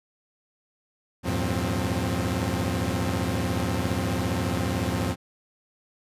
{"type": "tone cluster", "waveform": "sawtooth", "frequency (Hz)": [82.1, 99.6, 114.1, 179.6, 263], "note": ["E2", "G2", "A#2", "F3", "C4"], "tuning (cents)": [-6, 28, -37, 49, 9], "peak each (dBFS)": -27, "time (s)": [1.23, 5.16], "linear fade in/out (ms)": 50, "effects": ["resampled to 32000 Hz"]}